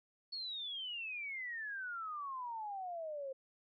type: exponential sweep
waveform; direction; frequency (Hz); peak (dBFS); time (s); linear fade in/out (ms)
sine; down; 4425 to 523.3; -40; 0.32-3.33; 10
effects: none